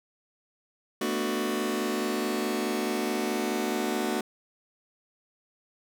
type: chord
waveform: sawtooth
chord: B minor seventh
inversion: third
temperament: just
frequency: 222.2 / 246.9 / 296.3 / 370.4 Hz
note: A3 / B3 / D4 / F#4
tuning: +17 / 0 / +15 / +2 cents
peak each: -28 / -30 / -29 / -27 dBFS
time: 1.01-4.21 s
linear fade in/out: 5 ms
effects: none